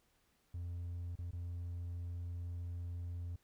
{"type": "tone with dropouts", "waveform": "triangle", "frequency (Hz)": 87, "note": "F2", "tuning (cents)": -6, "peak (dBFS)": -37, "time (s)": [0.54, 3.36], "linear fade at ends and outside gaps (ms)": 5, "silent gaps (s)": [[1.156, 1.187], [1.31, 1.33]], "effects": ["tanh soft clip ceiling -34 dBFS", "pink hiss -75 dBFS RMS until 3.43 s"]}